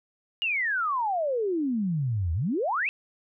sine exponential two-way sweep, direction down then up, 2900 to 77.78 to 2712 Hz, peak -24 dBFS, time 0.42-2.89 s, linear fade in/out 0 ms, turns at 2.33 s, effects none

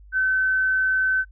sine tone, 1527 Hz, G6, 46 cents flat, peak -18 dBFS, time 0.12-1.25 s, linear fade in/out 50 ms, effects noise-tail reverb RT60 0.1 s tail -23 dB re dry + added 50 Hz sine -44 dBFS peak until 1.31 s

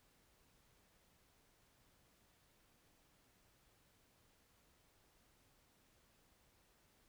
silence, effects pink hiss -73 dBFS RMS until 7.08 s

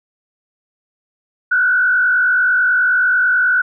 sine tone with frequency modulation, 1481 Hz, F#6, 1 cent sharp, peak -11 dBFS, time 1.51-3.62 s, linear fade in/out 10 ms, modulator 49.2 Hz, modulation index 0.96, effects none

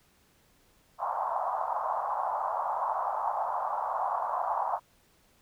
white band-pass noise, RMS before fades -31 dBFS, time 0.98-4.8 s, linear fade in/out 50 ms, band 660 to 1100 Hz, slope 48 dB/octave, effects pink hiss -65 dBFS RMS until 5.41 s

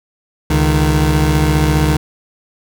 25% pulse tone pair together, 69.34 / 153.6 Hz, C#2 / D#3, +1 / -22 cents, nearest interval octave + major second, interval 1377 cents, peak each -10 dBFS, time 0.5-1.97 s, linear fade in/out 5 ms, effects none

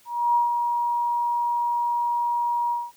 sine tone with ADSR envelope, 953 Hz, A#5, 38 cents sharp, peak -16 dBFS, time 0.05-2.92 s, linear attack 300 ms, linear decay 140 ms, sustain -5 dB, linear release 210 ms, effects white hiss -57 dBFS RMS until 2.96 s

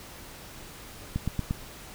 click train, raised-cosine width 5 ms, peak -15 dBFS, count 4, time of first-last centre 1.16-1.509 s, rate 8.59 Hz, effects pink hiss -45 dBFS RMS until 1.94 s

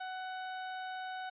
30% pulse tone, 746 Hz, F#5, 14 cents sharp, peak -36 dBFS, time 0-1.3 s, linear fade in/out 10 ms, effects resampled to 8000 Hz

